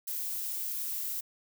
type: noise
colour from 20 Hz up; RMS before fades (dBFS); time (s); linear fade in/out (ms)
violet; -35; 0.07-1.21; 10
effects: none